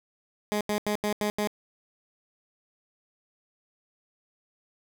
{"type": "tone bursts", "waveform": "15% pulse", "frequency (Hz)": 208.9, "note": "G#3", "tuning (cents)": 10, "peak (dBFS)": -19, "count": 6, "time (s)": [0.52, 1.473], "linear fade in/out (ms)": 0, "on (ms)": 88, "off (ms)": 85, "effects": []}